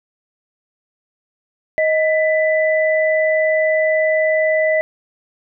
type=tone pair together; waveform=sine; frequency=628 / 1989.8 Hz; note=D#5 / B6; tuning=+16 / +12 cents; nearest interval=octave + minor sixth; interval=1996 cents; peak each=-14 / -19 dBFS; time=1.78-4.81 s; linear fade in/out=0 ms; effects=none